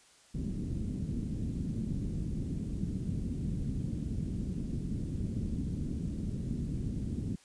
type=low-pass noise; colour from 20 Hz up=white; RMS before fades=-35 dBFS; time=0.34-7.36 s; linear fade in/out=10 ms; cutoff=240 Hz; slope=24 dB/octave; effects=white hiss -61 dBFS RMS until 7.44 s + resampled to 22050 Hz